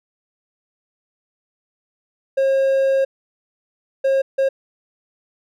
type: tone bursts at uneven times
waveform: triangle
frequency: 539 Hz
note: C#5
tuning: 49 cents flat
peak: -12 dBFS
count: 3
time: 2.37-3.05 / 4.04-4.22 / 4.38-4.49 s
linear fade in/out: 10 ms
effects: none